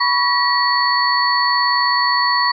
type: tone cluster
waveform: sine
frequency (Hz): 982 / 1121 / 1921 / 4440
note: B5 / C#6 / B6 / C#8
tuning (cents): -10 / +19 / -48 / +2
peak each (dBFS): -19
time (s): 0-2.52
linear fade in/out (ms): 10
effects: none